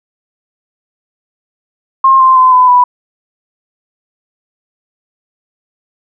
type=tone with pitch steps; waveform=sine; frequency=1066 / 1045.9 / 1026.1 / 1006.8 / 987.7 Hz; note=C6 / C6 / C6 / B5 / B5; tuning=+32 / -1 / -34 / +33 / 0 cents; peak=-3 dBFS; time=2.04-2.84 s; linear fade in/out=5 ms; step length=160 ms; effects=none